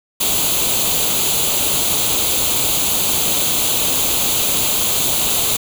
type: noise with comb filter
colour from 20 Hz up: white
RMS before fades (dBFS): -17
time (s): 0.2-5.57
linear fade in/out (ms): 10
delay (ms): 0.28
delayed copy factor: +0.7
effects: none